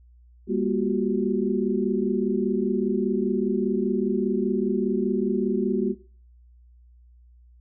sine tone cluster, 201.9 / 238.5 / 357.8 / 382.8 Hz, G#3 / A#3 / F4 / G4, -49 / +40 / +42 / -41 cents, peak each -27 dBFS, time 0.47-5.95 s, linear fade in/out 50 ms, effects noise-tail reverb RT60 0.4 s tail -17 dB re dry + added 60 Hz sine -50 dBFS peak until 7.6 s

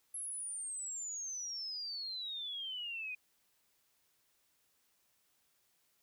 sine exponential sweep, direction down, 11175 to 2459 Hz, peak -39 dBFS, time 0.14-3.15 s, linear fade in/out 5 ms, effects white hiss -75 dBFS RMS until 6.02 s

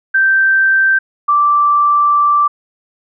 sine tone pair in turn, 1562 / 1170.2 Hz, G6 / D6, -7 / -7 cents, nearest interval perfect fourth, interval 500 cents, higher first, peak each -8 dBFS, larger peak neither, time 0.14-0.99 / 1.28-2.48 s, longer second, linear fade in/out 10 ms, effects none

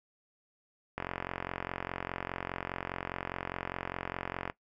click train, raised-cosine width 0.5 ms, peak -19 dBFS, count 159, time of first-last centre 0.98-4.499 s, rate 44.9 Hz, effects noise-tail reverb RT60 0.1 s tail -17 dB re dry

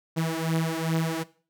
sawtooth beating tone pair, 161.3 / 163.8 Hz, E3 / E3, -37 / -11 cents, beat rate 2.5 Hz, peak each -24 / -24 dBFS, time 0.16-1.24 s, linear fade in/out 20 ms, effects noise-tail reverb RT60 0.4 s tail -19 dB re dry

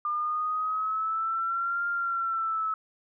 sine exponential two-way sweep, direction up then down, 1198 to 1400 to 1294 Hz, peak -26 dBFS, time 0.05-2.74 s, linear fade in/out 2 ms, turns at 1.88 s, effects none

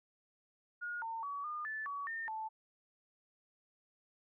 sine tone with pitch steps, 1435 / 906 / 1134 / 1214 / 1749 / 1132 / 1816 / 877 Hz, F6 / A#5 / C#6 / D#6 / A6 / C#6 / A#6 / A5, +47 / -50 / +39 / -43 / -11 / +36 / -46 / -6 cents, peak -38 dBFS, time 0.81-2.49 s, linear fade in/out 20 ms, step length 210 ms, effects none

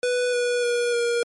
square tone with pitch steps, 493.9 / 487.1 / 480.4 / 473.8 Hz, B4 / B4 / B4 / A#4, 0 / -24 / -48 / +28 cents, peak -21 dBFS, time 0.03-1.23 s, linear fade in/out 2 ms, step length 300 ms, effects MP3 48 kbps

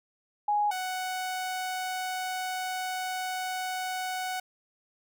sine / sawtooth tone pair in turn, 830.6 / 742.5 Hz, G#5 / F#5, 0 / +6 cents, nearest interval major second, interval 194 cents, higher first, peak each -23 / -27 dBFS, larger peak first, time 0.48-0.71 / 0.71-4.4 s, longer second, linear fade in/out 5 ms, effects none

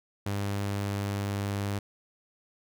sawtooth tone, 100.5 Hz, G2, 44 cents sharp, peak -25 dBFS, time 0.26-1.79 s, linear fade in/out 5 ms, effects none

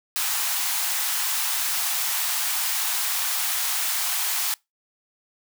white high-pass noise, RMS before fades -25 dBFS, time 0.16-4.54 s, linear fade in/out 0 ms, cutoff 710 Hz, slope 48 dB/octave, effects noise-tail reverb RT60 0.2 s tail -25 dB re dry

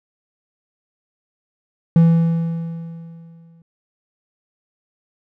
triangle tone with exponential decay, 166.1 Hz, E3, 13 cents sharp, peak -5 dBFS, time 1.96-3.62 s, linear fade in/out 2 ms, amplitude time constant 360 ms, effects none

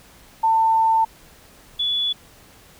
sine tone pair in turn, 895 / 3426 Hz, A5 / A7, +29 / -47 cents, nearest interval octave + major seventh, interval 2324 cents, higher second, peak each -14 / -19 dBFS, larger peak first, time 0.43-1.05 / 1.79-2.13 s, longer first, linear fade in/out 10 ms, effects pink hiss -49 dBFS RMS until 2.79 s

